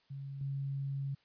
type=tone with level steps; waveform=sine; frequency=138 Hz; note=C#3; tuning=7 cents flat; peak=-40 / -34 dBFS; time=0.1-1.15 s; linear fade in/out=10 ms; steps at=0.41 s; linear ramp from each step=2 ms; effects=white hiss -71 dBFS RMS until 1.24 s + resampled to 11025 Hz